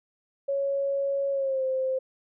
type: tone with pitch glide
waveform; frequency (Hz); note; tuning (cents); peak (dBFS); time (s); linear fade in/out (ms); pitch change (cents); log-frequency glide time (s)
sine; 554.4 to 523.3; C#5 to C5; 0 to 0; -24; 0.48-1.99; 10; -100; 1.31-1.64
effects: none